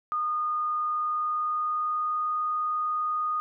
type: tone with pitch glide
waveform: sine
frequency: 1225 to 1234.2 Hz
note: D#6 to D#6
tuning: -27 to -14 cents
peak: -25 dBFS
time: 0.12-3.4 s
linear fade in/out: 0 ms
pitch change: +13 cents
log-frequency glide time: 0.82-2.32 s
effects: none